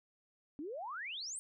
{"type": "exponential sweep", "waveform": "sine", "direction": "up", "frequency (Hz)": [273.3, 9130], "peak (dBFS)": -40, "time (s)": [0.59, 1.39], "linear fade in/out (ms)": 0, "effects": []}